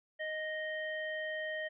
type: harmonic tone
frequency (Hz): 622.3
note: D#5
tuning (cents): 0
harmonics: 1 / 3 / 5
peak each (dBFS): -39 / -38 / -49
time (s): 0.19-1.69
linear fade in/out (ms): 20
effects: none